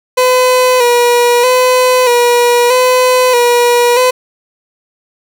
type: tone with vibrato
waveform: 30% pulse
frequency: 493.9 Hz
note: B4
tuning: in tune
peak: -4 dBFS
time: 0.17-4.11 s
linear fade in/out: 10 ms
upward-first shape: square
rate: 0.79 Hz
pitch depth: 43 cents each way
effects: none